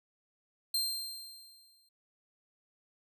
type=tone with exponential decay; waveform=sawtooth; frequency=4168 Hz; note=C8; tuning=7 cents flat; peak=-25 dBFS; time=0.74-1.89 s; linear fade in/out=5 ms; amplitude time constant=250 ms; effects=none